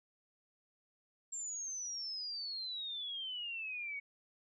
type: exponential sweep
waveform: sine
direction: down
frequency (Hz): 7459 to 2217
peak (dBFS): -39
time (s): 1.32-4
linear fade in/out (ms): 10
effects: none